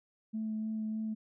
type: tone with vibrato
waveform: sine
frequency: 218.2 Hz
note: A3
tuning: 14 cents flat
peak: -32 dBFS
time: 0.33-1.15 s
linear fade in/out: 20 ms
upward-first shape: sine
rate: 3.3 Hz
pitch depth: 11 cents each way
effects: tanh soft clip ceiling -28 dBFS